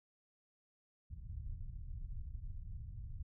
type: low-pass noise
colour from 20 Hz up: pink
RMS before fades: -45 dBFS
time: 1.1-3.23 s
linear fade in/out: 10 ms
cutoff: 110 Hz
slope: 24 dB/octave
effects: none